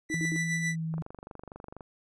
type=tone with tremolo; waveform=45% pulse; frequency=1975.5 Hz; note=B6; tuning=in tune; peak=-28 dBFS; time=0.09-0.76 s; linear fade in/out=50 ms; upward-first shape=sine; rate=7.3 Hz; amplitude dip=50%
type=tone bursts; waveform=sine; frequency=315.8 Hz; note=D#4; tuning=26 cents sharp; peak=-32 dBFS; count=3; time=0.1-0.362 s; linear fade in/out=0 ms; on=44 ms; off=65 ms
type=tone with pitch glide; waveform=sine; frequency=164.81 to 161.14 Hz; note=E3 to E3; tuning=0 to -39 cents; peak=-30 dBFS; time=0.14-1.02 s; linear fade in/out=0 ms; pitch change=-39 cents; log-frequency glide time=0.66-0.85 s
type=click train; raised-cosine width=1 ms; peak=-29 dBFS; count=22; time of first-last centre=0.94-1.808 s; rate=24.2 Hz
effects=resampled to 22050 Hz